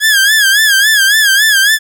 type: tone with vibrato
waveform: sawtooth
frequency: 1661.2 Hz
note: G#6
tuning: in tune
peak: -3 dBFS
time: 0-1.79 s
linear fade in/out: 50 ms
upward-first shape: sine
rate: 3.6 Hz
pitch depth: 110 cents each way
effects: none